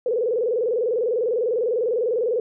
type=tone with vibrato; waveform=sine; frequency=467.2 Hz; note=A#4; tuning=4 cents sharp; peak=-19 dBFS; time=0.06-2.4 s; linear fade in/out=2 ms; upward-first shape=square; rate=20 Hz; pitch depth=120 cents each way; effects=none